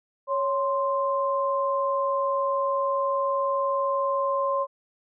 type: tone pair together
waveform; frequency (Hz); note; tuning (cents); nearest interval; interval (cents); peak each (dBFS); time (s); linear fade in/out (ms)
sine; 554.4 / 1046.6; C#5 / C6; 0 / 0; major seventh; 1100; -25; 0.27-4.67; 50
effects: none